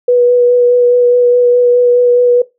sine tone with vibrato, 488.6 Hz, B4, 19 cents flat, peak -5 dBFS, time 0.08-2.42 s, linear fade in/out 5 ms, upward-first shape sine, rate 4.8 Hz, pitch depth 13 cents each way, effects noise-tail reverb RT60 0.2 s tail -18 dB re dry

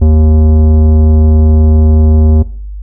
triangle tone with tanh clipping, 77.78 Hz, D#2, in tune, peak -5 dBFS, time 0.01-2.43 s, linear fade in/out 10 ms, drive 18 dB, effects noise-tail reverb RT60 0.6 s tail -21 dB re dry + added 50 Hz sine -20 dBFS peak until 2.82 s

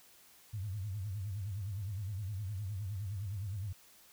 sine tone with vibrato, 99.7 Hz, G2, 30 cents sharp, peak -36 dBFS, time 0.53-3.73 s, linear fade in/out 10 ms, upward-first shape sine, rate 9.7 Hz, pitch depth 160 cents each way, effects white hiss -61 dBFS RMS until 4.12 s

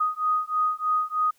sine beating tone pair, 1244.5 / 1247.7 Hz, D#6 / D#6, 0 / +4 cents, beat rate 3.2 Hz, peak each -25 dBFS, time 0-1.31 s, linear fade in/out 10 ms, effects white hiss -64 dBFS RMS until 1.38 s

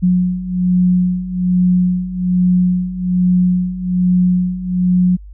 sine beating tone pair, 180 / 181.2 Hz, F#3 / F#3, -47 / -36 cents, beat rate 1.2 Hz, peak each -17 / -13 dBFS, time 0.02-5.17 s, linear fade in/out 20 ms, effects added 50 Hz sine -32 dBFS peak until 5.33 s

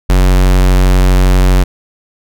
square tone, 46.25 Hz, F#1, in tune, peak -6 dBFS, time 0.09-1.64 s, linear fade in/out 10 ms, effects none

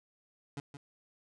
25% pulse tone with echo, 141.6 Hz, C#3, 37 cents sharp, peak -34 dBFS, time 0.57-0.6 s, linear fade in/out 2 ms, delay 170 ms, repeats 1, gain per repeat -8 dB, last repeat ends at 0.77 s, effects resampled to 22050 Hz

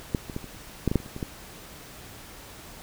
clicks, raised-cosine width 3 ms, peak -10 / -22 / -17 / -26 / -30 / -9 / -13 / -7 / -29 / -29 / -23 / -16 dBFS, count 12, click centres 0.148 / 0.298 / 0.364 / 0.443 / 0.547 / 0.877 / 0.915 / 0.957 / 1.002 / 1.062 / 1.164 / 1.228 s, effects pink hiss -45 dBFS RMS until 2.82 s

